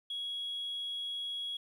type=tone; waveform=sine; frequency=3326 Hz; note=G#7; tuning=2 cents sharp; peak=-34 dBFS; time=0.1-1.57 s; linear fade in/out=5 ms; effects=tanh soft clip ceiling -32 dBFS + 11-bit